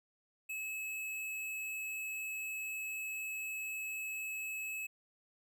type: tone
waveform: square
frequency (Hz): 2587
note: E7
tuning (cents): -33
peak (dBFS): -39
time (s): 0.49-4.87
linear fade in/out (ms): 10
effects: none